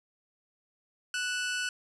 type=tone pair together; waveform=sawtooth; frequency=1480 / 2635 Hz; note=F#6 / E7; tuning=0 / -1 cents; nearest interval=minor seventh; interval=999 cents; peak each=-27 / -35 dBFS; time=1.14-1.69 s; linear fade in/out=2 ms; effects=resampled to 22050 Hz + 11-bit